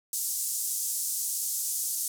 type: band-pass noise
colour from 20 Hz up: pink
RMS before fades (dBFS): -31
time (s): 0.13-2.08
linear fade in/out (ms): 2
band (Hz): 6600 to 14000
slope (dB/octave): 24
effects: none